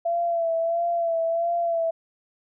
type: tone with vibrato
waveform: sine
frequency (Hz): 673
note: E5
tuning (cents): +36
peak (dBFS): -21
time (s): 0.05-1.91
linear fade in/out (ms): 10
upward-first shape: sine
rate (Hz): 1.5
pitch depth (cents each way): 38
effects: none